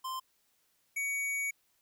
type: tone pair in turn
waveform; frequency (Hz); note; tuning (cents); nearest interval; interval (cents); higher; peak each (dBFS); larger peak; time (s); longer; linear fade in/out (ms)
square; 1042 / 2250; C6 / C#7; -7 / +25; octave + minor second; 1332; second; -36 / -32; second; 0.04-0.2 / 0.96-1.51; second; 10
effects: white hiss -73 dBFS RMS until 1.81 s